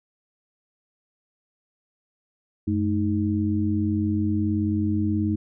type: tone cluster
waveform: sine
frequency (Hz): 95 / 213.9 / 312.4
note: F#2 / A3 / D#4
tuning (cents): +46 / -49 / +7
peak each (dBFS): -25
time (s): 2.67-5.36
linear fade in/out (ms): 10
effects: none

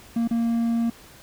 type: tone with dropouts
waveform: triangle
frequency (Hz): 231.9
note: A#3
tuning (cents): -9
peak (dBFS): -18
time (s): 0.16-0.9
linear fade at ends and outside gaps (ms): 5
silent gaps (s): 0.276-0.309
effects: pink hiss -48 dBFS RMS until 1.22 s

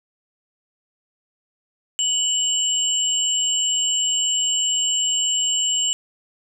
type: tone pair together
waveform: sine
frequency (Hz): 2963 / 7466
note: F#7 / A#8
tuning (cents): +2 / +2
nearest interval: octave + major third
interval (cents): 1600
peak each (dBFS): -21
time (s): 1.99-5.93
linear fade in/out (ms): 0
effects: none

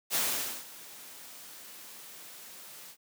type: noise with ADSR envelope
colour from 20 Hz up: white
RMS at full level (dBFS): -28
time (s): 0.1-2.97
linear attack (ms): 49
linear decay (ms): 490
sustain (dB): -20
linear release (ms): 71
effects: high-pass 150 Hz 12 dB/octave

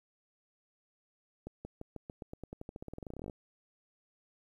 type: accelerating click train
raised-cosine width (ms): 2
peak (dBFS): -29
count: 27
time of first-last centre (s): 1.47-3.298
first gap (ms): 180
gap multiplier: 0.91
effects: 11-bit

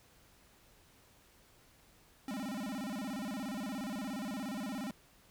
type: tone with vibrato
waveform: square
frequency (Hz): 233.1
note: A#3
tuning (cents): 0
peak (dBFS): -38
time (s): 2.28-4.91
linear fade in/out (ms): 2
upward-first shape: square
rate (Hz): 17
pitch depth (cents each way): 240
effects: pink hiss -64 dBFS RMS until 5.3 s

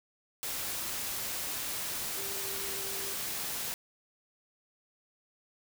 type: tone in noise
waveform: sine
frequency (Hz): 392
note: G4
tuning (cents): 0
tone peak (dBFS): -45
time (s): 2.17-3.13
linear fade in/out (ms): 0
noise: white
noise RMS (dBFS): -36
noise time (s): 0.43-3.74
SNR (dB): -12
effects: none

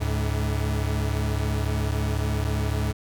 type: tone pair together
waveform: 40% pulse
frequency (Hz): 72.1 / 106.27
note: D2 / G#2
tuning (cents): -31 / +40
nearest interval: perfect fifth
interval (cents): 671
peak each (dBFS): -25 / -25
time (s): 0-2.93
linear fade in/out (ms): 20
effects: none

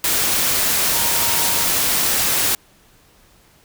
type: tone in noise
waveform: sine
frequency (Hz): 932.3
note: A#5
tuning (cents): 0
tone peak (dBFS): -29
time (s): 0.94-1.64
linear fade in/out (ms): 2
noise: white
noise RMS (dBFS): -18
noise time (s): 0.04-2.55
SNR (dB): -14
effects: pink hiss -53 dBFS RMS until 3.64 s

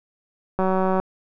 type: click train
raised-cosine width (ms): 1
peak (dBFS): -9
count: 78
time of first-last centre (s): 0.59-1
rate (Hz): 188
effects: none

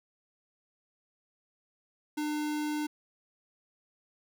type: tone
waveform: square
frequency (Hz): 300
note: D4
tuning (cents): +37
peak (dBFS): -31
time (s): 2.17-2.87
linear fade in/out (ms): 10
effects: none

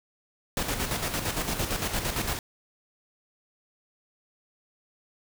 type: noise with tremolo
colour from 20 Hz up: pink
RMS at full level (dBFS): -28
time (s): 0.57-2.39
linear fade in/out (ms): 2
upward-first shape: square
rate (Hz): 8.8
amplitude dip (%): 50
effects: none

